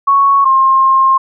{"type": "tone pair in turn", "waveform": "sine", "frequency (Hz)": [1108.7, 1064.6], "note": ["C#6", "C6"], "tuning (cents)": [0, 30], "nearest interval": "minor second", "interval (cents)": 70, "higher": "first", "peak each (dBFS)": -6, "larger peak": "neither", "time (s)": [[0.07, 0.45], [0.45, 1.18]], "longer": "second", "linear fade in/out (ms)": 10, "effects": []}